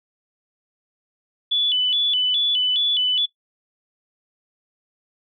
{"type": "tone with vibrato", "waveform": "sine", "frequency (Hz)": 3211, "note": "G7", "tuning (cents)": 41, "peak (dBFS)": -17, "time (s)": [1.51, 3.26], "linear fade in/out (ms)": 10, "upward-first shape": "square", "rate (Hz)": 2.4, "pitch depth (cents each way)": 120, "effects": ["noise-tail reverb RT60 0.1 s tail -17 dB re dry"]}